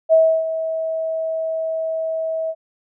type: tone with ADSR envelope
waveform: sine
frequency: 645 Hz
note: E5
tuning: 38 cents flat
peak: -8 dBFS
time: 0.09-2.55 s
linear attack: 38 ms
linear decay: 310 ms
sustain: -12 dB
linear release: 53 ms
effects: none